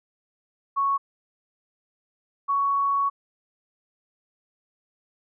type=tone pair in turn; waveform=sine; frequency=1108 / 1116.4 Hz; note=C#6 / C#6; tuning=-1 / +12 cents; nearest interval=unison; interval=13 cents; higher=second; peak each=-20 / -20 dBFS; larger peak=neither; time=0.76-0.98 / 2.48-3.1 s; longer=second; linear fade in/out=20 ms; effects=none